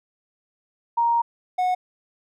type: tone pair in turn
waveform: sine / triangle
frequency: 936 / 732 Hz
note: A#5 / F#5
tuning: +7 / -19 cents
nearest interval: major third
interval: 426 cents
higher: first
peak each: -17 dBFS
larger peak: neither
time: 0.97-1.22 / 1.58-1.75 s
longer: first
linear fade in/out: 10 ms
effects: none